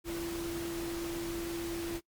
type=tone in noise; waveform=sine; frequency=338.4 Hz; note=E4; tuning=45 cents sharp; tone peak=-35 dBFS; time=0.04-2.01 s; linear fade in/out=50 ms; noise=pink; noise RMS=-42 dBFS; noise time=0.04-2.01 s; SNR=+4 dB; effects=noise-tail reverb RT60 0.1 s tail -23 dB re dry + MP3 96 kbps